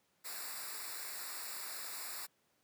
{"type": "noise with comb filter", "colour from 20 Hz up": "white", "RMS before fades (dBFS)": -44, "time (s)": [0.24, 2.27], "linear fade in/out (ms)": 20, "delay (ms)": 0.32, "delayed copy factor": -0.9, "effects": ["pink hiss -75 dBFS RMS until 2.63 s", "high-pass 150 Hz 12 dB/octave"]}